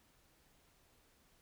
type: silence
effects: pink hiss -70 dBFS RMS until 1.41 s